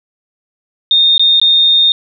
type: tone with dropouts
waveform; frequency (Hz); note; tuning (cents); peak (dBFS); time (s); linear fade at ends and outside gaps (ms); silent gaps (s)
sine; 3666; A#7; -30; -6; 0.91-1.92; 1; 1.18-1.195 / 1.399-1.415
effects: none